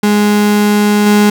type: tone with level steps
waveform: 35% pulse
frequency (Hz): 207.7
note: G#3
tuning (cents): 0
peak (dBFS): -6 / -4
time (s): 0.03-1.3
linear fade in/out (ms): 5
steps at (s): 1.06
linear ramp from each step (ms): 5
effects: none